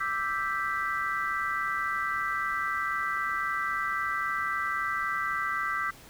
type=chord; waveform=sine; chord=E minor seventh; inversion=third; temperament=equal; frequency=1174.7 / 1318.5 / 1568 / 1975.5 Hz; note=D6 / E6 / G6 / B6; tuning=0 / 0 / 0 / 0 cents; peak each=-33 dBFS; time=0-5.91 s; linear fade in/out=10 ms; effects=pink hiss -51 dBFS RMS until 6.09 s